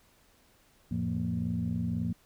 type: tone cluster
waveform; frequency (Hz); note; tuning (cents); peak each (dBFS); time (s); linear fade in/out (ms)
sine; 87.2 / 110.7 / 173.1 / 231.8; F2 / A2 / F3 / A#3; -2 / +11 / -15 / -10; -37 / -34 / -32 / -33; 0.91-2.13; 5
effects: tanh soft clip ceiling -21 dBFS + pink hiss -64 dBFS RMS until 2.25 s